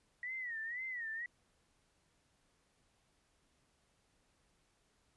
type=tone with vibrato; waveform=sine; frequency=1919 Hz; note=A#6; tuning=50 cents sharp; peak=-39 dBFS; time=0.23-1.26 s; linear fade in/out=2 ms; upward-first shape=sine; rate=2 Hz; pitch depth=140 cents each way; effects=pink hiss -75 dBFS RMS until 5.16 s + resampled to 24000 Hz